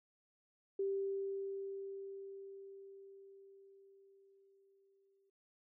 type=tone with exponential decay; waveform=sine; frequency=392 Hz; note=G4; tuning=in tune; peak=-33 dBFS; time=0.79-5.3 s; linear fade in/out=5 ms; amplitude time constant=980 ms; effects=none